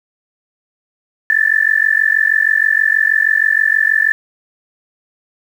sine tone with amplitude modulation, 1760 Hz, A6, in tune, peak -6 dBFS, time 1.3-4.12 s, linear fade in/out 0 ms, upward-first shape sine, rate 46.3 Hz, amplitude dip 95%, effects 7-bit

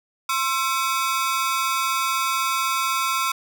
sawtooth ring-modulated tone, 1200 Hz, D6, 37 cents sharp, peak -14 dBFS, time 0.29-3.32 s, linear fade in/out 5 ms, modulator 142 Hz, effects none

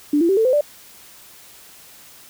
sine tone with pitch steps, 293.7 / 337.4 / 387.5 / 445.2 / 511.4 / 587.4 Hz, D4 / E4 / G4 / A4 / C5 / D5, 0 / +40 / -20 / +20 / -40 / 0 cents, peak -13 dBFS, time 0.13-0.61 s, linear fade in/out 5 ms, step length 80 ms, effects white hiss -45 dBFS RMS until 2.29 s

